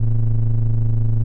triangle ring-modulated tone, 62.5 Hz, B1, 21 cents sharp, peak -8 dBFS, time 0-1.24 s, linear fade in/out 10 ms, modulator 49.7 Hz, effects none

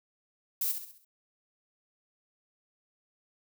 violet noise with echo, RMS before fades -30 dBFS, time 0.61-0.72 s, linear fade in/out 5 ms, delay 66 ms, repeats 5, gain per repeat -7 dB, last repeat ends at 1.05 s, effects none

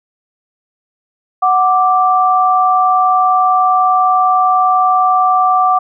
sine tone pair together, 740 / 1174.7 Hz, F#5 / D6, 0 / 0 cents, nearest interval minor sixth, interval 800 cents, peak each -11 dBFS, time 1.42-5.79 s, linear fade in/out 10 ms, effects none

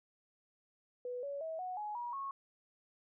sine tone with pitch steps, 493.9 / 564.1 / 644.2 / 735.8 / 840.3 / 959.7 / 1096 Hz, B4 / C#5 / E5 / F#5 / G#5 / B5 / C#6, 0 / +30 / -40 / -10 / +20 / -50 / -20 cents, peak -38 dBFS, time 1.05-2.31 s, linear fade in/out 2 ms, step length 180 ms, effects none

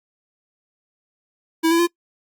square tone with pitch steps, 325.7 / 334.9 / 344.3 Hz, E4 / E4 / F4, -21 / +27 / -25 cents, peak -15 dBFS, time 1.63-1.873 s, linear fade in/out 20 ms, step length 81 ms, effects noise-tail reverb RT60 0.1 s tail -24 dB re dry + Opus 48 kbps

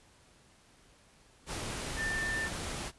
sine tone in noise, 1787 Hz, A6, 26 cents sharp, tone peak -32 dBFS, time 1.96-2.5 s, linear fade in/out 50 ms, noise pink, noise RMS -38 dBFS, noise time 1.46-2.92 s, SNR +3 dB, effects pink hiss -62 dBFS RMS until 2.98 s + resampled to 24000 Hz

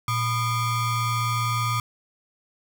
square ring-modulated tone, 554.4 Hz, C#5, in tune, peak -20 dBFS, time 0.08-1.8 s, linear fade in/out 2 ms, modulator 671 Hz, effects none

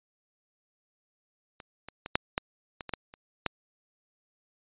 clicks, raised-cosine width 0.3 ms, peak -28 / -25 / -21 / -6 / -10 / -21 / -21 / -14 / -30 / -11 dBFS, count 10, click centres 1.602 / 1.886 / 2.061 / 2.155 / 2.379 / 2.808 / 2.893 / 2.937 / 3.139 / 3.463 s, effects resampled to 8000 Hz

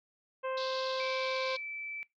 harmonic tone, 523.3 Hz, C5, in tune, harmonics 1 / 2 / 3 / 4 / 5 / 6, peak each -34 / -38 / -45 / -51 / -47 / -57 dBFS, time 0.43-1.57 s, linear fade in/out 20 ms
pink band-pass noise, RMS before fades -42 dBFS, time 0.57-1.57 s, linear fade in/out 5 ms, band 3400 to 4700 Hz, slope 48 dB/octave
sine tone, 2319 Hz, D7, 22 cents flat, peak -37 dBFS, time 1-2.03 s, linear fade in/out 0 ms
effects noise-tail reverb RT60 0.2 s tail -23 dB re dry

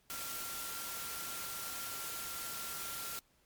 sine tone in noise, 1375 Hz, F6, 27 cents flat, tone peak -48 dBFS, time 0.1-3.19 s, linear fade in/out 0 ms, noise white, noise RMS -42 dBFS, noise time 0.1-3.19 s, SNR -9 dB, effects pink hiss -71 dBFS RMS until 3.45 s + MP3 96 kbps

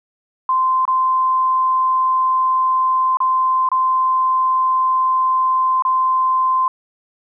sine tone with dropouts, 1038 Hz, C6, 14 cents flat, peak -13 dBFS, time 0.49-6.68 s, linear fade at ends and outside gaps 2 ms, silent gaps 0.853-0.878 / 3.171-3.203 / 3.689-3.716 / 5.823-5.85 s, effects none

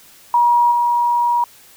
sine tone with level steps, 956 Hz, A#5, 43 cents sharp, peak -10 / -13 dBFS, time 0.34-1.44 s, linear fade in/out 2 ms, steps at 0.71 s, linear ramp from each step 10 ms, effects white hiss -46 dBFS RMS until 1.76 s

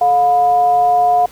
sine tone with frequency modulation, 714 Hz, F5, 38 cents sharp, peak -9 dBFS, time 0.01-1.26 s, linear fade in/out 5 ms, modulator 280 Hz, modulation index 0.33, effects pink hiss -42 dBFS RMS until 1.31 s

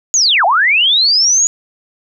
sine linear two-way sweep, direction down then up, 6880 to 651 to 6880 Hz, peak -8 dBFS, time 0.14-1.47 s, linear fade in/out 0 ms, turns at 0.45 s, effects none

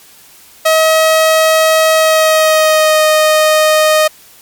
sawtooth tone with pitch glide, 637 to 619.9 Hz, D#5 to D#5, +41 to -7 cents, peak -3 dBFS, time 0.65-4.08 s, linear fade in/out 10 ms, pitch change -48 cents, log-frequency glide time 1.93-3.06 s, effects white hiss -41 dBFS RMS until 4.41 s + MP3 96 kbps

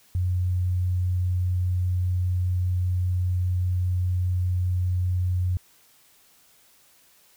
sine tone, 90.5 Hz, F#2, 38 cents flat, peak -21 dBFS, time 0.15-5.57 s, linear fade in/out 0 ms, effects white hiss -58 dBFS RMS until 7.36 s

